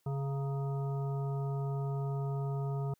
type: harmonic tone with a mistuned harmonic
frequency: 138.59 Hz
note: C#3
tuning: in tune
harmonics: 1 / 3 / 5 / 7 / 9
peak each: -32 / -42 / -46 / -49 / -51 dBFS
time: 0.06-2.94 s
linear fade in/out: 5 ms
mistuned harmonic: 7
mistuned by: -63 cents
effects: white hiss -75 dBFS RMS until 2.99 s